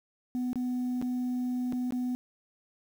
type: tone with dropouts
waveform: sine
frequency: 249.1 Hz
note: B3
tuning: 15 cents sharp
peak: -26 dBFS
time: 0.35-2.15 s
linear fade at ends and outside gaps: 0 ms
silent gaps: 0.531-0.557 / 1.015-1.024 / 1.724-1.731 / 1.907-1.923 s
effects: tanh soft clip ceiling -27 dBFS + 9-bit